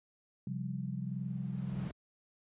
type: chord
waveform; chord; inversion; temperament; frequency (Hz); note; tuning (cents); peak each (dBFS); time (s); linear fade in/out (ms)
sine; C suspended fourth; none; equal with one note detuned; 133.02 / 174.61 / 196; C3 / F3 / G3; +29 / 0 / 0; -38 / -40 / -40; 0.47-1.88; 2
type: noise with exponential growth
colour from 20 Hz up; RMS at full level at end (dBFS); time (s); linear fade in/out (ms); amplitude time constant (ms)
brown; -39; 0.76-1.91; 0; 250
effects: high-pass 80 Hz 12 dB/octave + resampled to 8000 Hz